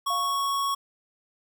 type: tone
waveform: square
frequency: 1108.7 Hz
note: C#6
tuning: in tune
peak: -25 dBFS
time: 0.06-0.75 s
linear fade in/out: 10 ms
type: tone with exponential decay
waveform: sine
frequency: 700 Hz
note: F5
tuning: 4 cents sharp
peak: -30 dBFS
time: 0.1-0.75 s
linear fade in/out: 5 ms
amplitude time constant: 140 ms
effects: none